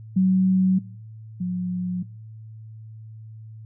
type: tone pair in turn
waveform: sine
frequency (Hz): 187.4 / 180.41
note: F#3 / F#3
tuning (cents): +22 / -43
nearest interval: minor second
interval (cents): 65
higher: first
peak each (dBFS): -15 / -23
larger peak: first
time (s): 0.16-0.79 / 1.4-2.03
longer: neither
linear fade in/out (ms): 10
effects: noise-tail reverb RT60 0.7 s tail -25 dB re dry + added 110 Hz sine -38 dBFS peak until 3.65 s